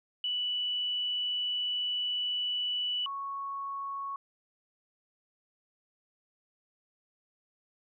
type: tone pair in turn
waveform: sine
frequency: 2962 / 1106.6 Hz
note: F#7 / C#6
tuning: +1 / -3 cents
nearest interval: octave + perfect fourth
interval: 1704 cents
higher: first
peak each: -29 / -34 dBFS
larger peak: first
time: 0.24-3.06 / 3.06-4.16 s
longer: first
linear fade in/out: 2 ms
effects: none